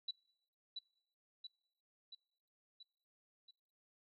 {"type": "tone with echo", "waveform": "sine", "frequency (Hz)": 3951, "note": "B7", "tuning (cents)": 0, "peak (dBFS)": -38, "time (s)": [0.08, 0.11], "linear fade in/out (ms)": 5, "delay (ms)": 680, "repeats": 5, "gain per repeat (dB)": -4, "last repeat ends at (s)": 3.51, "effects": ["noise-tail reverb RT60 0.9 s tail -25 dB re dry"]}